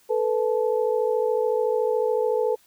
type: tone cluster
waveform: sine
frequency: 439.3 / 493.1 / 869 Hz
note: A4 / B4 / A5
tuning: -3 / -3 / -22 cents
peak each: -23 / -23 / -31 dBFS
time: 0.09-2.56 s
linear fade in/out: 20 ms
effects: white hiss -59 dBFS RMS until 2.66 s